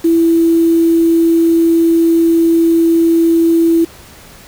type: tone with quantisation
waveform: sine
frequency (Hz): 331.8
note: E4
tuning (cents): +11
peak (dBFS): -7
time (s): 0.04-3.85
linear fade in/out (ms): 10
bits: 5
effects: pink hiss -38 dBFS RMS until 4.47 s